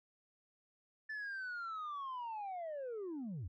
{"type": "linear sweep", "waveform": "sine", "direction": "down", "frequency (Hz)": [1760, 72.7], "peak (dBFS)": -38, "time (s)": [1.09, 3.48], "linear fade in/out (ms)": 10, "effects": ["tanh soft clip ceiling -39 dBFS"]}